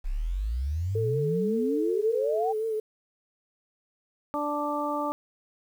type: exponential sweep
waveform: sine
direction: up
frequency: 30.87 to 805 Hz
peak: -26 dBFS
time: 0.04-2.53 s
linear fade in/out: 20 ms
type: tone with vibrato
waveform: sine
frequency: 440 Hz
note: A4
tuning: in tune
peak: -26 dBFS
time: 0.95-2.8 s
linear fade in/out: 5 ms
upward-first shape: triangle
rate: 5.4 Hz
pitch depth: 52 cents each way
type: harmonic tone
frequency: 293.7 Hz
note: D4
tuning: in tune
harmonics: 1 / 2 / 3 / 4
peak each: -32 / -32 / -32 / -32 dBFS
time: 4.34-5.12 s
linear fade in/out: 0 ms
effects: 9-bit